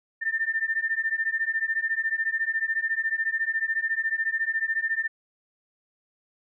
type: beating tone pair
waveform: sine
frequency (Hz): 1789 / 1803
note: A6 / A6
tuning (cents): +28 / +42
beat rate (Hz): 14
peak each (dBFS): -27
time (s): 0.21-5.08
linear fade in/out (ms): 20
effects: none